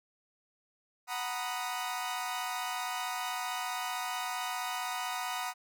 sawtooth chord, B major seventh, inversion second, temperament equal, 740 / 932.3 / 987.8 / 1244.5 Hz, F#5 / A#5 / B5 / D#6, 0 / 0 / 0 / 0 cents, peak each -34 / -38 / -36 / -36 dBFS, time 1.07-5.54 s, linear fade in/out 50 ms, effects none

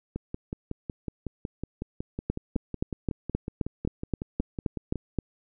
two click trains, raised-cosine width 3 ms, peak -13 / -19 dBFS, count 12 / 27, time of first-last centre 2.3-5.187 / 0.16-4.957 s, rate 3.81 / 5.42 Hz, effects none

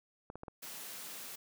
clicks, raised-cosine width 1 ms, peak -30 dBFS, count 4, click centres 0.301 / 0.356 / 0.434 / 0.482 s
white high-pass noise, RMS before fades -46 dBFS, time 0.62-1.36 s, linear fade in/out 10 ms, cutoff 140 Hz, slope 96 dB/octave
effects none

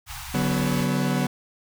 pink band-stop noise, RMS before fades -36 dBFS, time 0.06-0.88 s, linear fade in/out 50 ms, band 140 to 740 Hz, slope 96 dB/octave
40% pulse chord, B minor, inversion first, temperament equal with one note detuned, 143.31 / 185 / 246.9 Hz, D3 / F#3 / B3, -42 / 0 / 0 cents, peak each -25 dBFS, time 0.34-1.27 s, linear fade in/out 5 ms
effects none

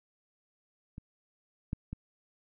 clicks, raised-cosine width 5 ms, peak -30 / -20 / -25 dBFS, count 3, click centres 0.981 / 1.731 / 1.93 s, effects none

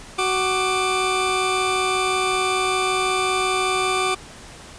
20% pulse tone pair together, 373.9 / 1187 Hz, F#4 / D6, +18 / +18 cents, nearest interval octave + minor sixth, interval 2000 cents, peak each -17 dBFS, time 0.18-4.15 s, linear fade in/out 10 ms, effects pink hiss -41 dBFS RMS until 4.78 s + resampled to 22050 Hz

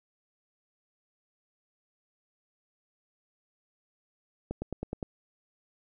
accelerating click train, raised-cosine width 2 ms, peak -20 dBFS, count 6, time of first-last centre 4.51-5.028 s, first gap 110 ms, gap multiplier 0.97, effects none

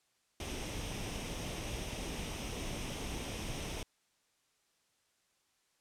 pink noise with comb filter, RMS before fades -40 dBFS, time 0.4-3.83 s, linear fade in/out 2 ms, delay 0.34 ms, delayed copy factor +0.5, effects white hiss -75 dBFS RMS until 5.8 s + low-pass 9000 Hz 12 dB/octave

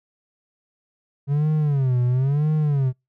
triangle tone with vibrato, 137.9 Hz, C#3, 9 cents flat, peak -15 dBFS, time 1.27-2.93 s, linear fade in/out 50 ms, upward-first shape sine, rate 0.99 Hz, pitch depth 200 cents each way, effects noise-tail reverb RT60 0.2 s tail -26 dB re dry

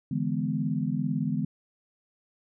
sine chord, E dominant seventh, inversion third, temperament equal with one note detuned, 146.83 / 164.81 / 207.7 / 249.5 Hz, D3 / E3 / G#3 / B3, 0 / 0 / 0 / +18 cents, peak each -31 dBFS, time 0.11-1.45 s, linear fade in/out 5 ms, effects none

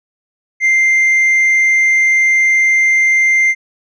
sine tone with tanh clipping, 2093 Hz, C7, in tune, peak -9 dBFS, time 0.6-3.55 s, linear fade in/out 50 ms, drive 2 dB, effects none

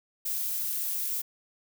violet noise, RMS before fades -31 dBFS, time 0.25-1.22 s, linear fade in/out 10 ms, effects none

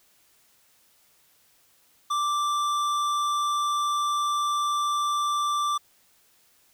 sine tone with tanh clipping, 1174.7 Hz, D6, in tune, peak -25 dBFS, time 2.1-5.78 s, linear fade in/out 10 ms, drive 15 dB, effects white hiss -62 dBFS RMS until 6.73 s

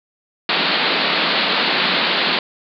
white band-pass noise, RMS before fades -18 dBFS, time 0.49-2.39 s, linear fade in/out 2 ms, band 160 to 4500 Hz, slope 96 dB/octave, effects none

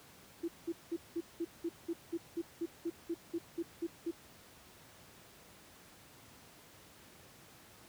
sine tone bursts, 336.7 Hz, E4, 37 cents sharp, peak -33 dBFS, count 16, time 0.43-4.112 s, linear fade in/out 10 ms, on 52 ms, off 190 ms, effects pink hiss -58 dBFS RMS until 7.88 s + high-pass 80 Hz 12 dB/octave

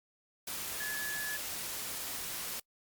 sine tone in noise, 1707 Hz, G#6, 47 cents sharp, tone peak -36 dBFS, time 0.8-1.37 s, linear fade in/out 5 ms, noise white, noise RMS -39 dBFS, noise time 0.47-2.6 s, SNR 0 dB, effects noise-tail reverb RT60 0.1 s tail -26 dB re dry + Opus 48 kbps

